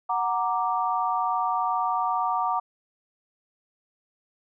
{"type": "chord", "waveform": "sine", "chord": "Gb augmented", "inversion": "none", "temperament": "equal", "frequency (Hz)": [740, 932.3, 1174.7], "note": ["Gb5", "Bb5", "D6"], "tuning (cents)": [0, 0, 0], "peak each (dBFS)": -27, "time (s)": [0.09, 2.6], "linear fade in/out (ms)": 10, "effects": []}